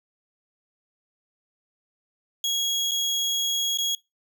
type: tone with dropouts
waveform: 30% pulse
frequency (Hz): 3313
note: G#7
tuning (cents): -5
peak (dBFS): -20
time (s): 2.44-3.95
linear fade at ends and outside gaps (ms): 2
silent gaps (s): 2.911-2.916 / 3.774-3.785
effects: noise-tail reverb RT60 0.2 s tail -22 dB re dry